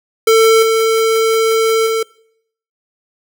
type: tone with level steps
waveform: square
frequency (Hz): 447.2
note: A4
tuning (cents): +28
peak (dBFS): -7 / -11 / -14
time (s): 0.27-2.03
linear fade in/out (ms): 5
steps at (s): 0.62 / 1.86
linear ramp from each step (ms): 10
effects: noise-tail reverb RT60 0.7 s tail -24 dB re dry